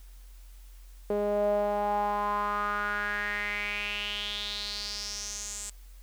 sawtooth tone with band-pass filter sweep, 206 Hz, G#3, 14 cents flat, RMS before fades -31 dBFS, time 1.1-5.7 s, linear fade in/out 2 ms, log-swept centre 490 to 7800 Hz, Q 5.3, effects added 44 Hz sine -46 dBFS peak until 6.02 s + white hiss -61 dBFS RMS until 6.02 s

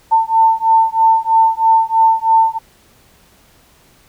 sine beating tone pair, 895 / 898.1 Hz, A5 / A5, +29 / +35 cents, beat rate 3.1 Hz, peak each -12 dBFS, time 0.11-2.59 s, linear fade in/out 20 ms, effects pink hiss -50 dBFS RMS until 4.08 s

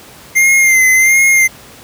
square tone with vibrato, 2095 Hz, C7, 2 cents sharp, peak -7 dBFS, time 0.35-1.48 s, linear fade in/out 20 ms, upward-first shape sine, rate 1.4 Hz, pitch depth 45 cents each way, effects pink hiss -37 dBFS RMS until 1.83 s + high-pass 80 Hz 12 dB/octave

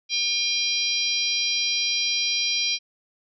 harmonic tone, 802 Hz, G5, 39 cents sharp, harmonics 3 / 4 / 5 / 6 / 7, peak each -28 / -28 / -28 / -28 / -28 dBFS, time 0.09-2.79 s, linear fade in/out 50 ms, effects none

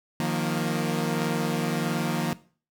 sawtooth chord, Eb suspended second, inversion none, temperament equal with one note detuned, 155.56 / 177.15 / 233.1 Hz, Eb3 / F3 / Bb3, 0 / +25 / 0 cents, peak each -25 dBFS, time 0.2-2.33 s, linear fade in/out 0 ms, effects noise-tail reverb RT60 0.4 s tail -18 dB re dry

